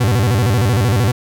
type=tone with vibrato; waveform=40% pulse; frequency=110 Hz; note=A2; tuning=in tune; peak=-11 dBFS; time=0-1.12 s; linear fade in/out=10 ms; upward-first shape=square; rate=13 Hz; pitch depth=210 cents each way; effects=none